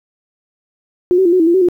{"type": "tone with pitch steps", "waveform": "sine", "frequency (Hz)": [357.8, 379.4, 342.7, 368.2, 324.7, 342.1, 377.8, 354], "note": ["F4", "F#4", "F4", "F#4", "E4", "F4", "F#4", "F4"], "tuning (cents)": [42, 43, -33, -8, -26, -36, 36, 23], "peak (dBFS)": -8, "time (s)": [1.11, 1.686], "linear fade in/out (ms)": 0, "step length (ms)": 72, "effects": ["8-bit"]}